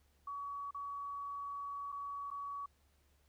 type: tone with dropouts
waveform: sine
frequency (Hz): 1131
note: C#6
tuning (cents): +34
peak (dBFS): -40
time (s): 0.27-2.66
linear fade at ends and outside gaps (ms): 5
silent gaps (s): 0.709-0.745 / 1.92-1.924 / 2.304-2.312
effects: added 71 Hz sine -70 dBFS peak until 3.28 s + pink hiss -75 dBFS RMS until 3.28 s